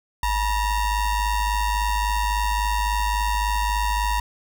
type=ring-modulated tone; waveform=square; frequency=457.2 Hz; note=A#4; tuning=34 cents flat; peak=-18 dBFS; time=0.23-4.2 s; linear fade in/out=2 ms; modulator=509 Hz; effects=none